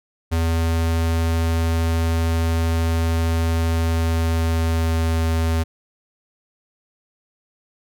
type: tone with pitch glide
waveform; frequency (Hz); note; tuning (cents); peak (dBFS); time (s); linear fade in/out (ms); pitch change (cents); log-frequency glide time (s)
square; 82.41 to 81.65; E2 to E2; 0 to -16; -18; 0.31-5.64; 20; -16; 3.71-5.49
effects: none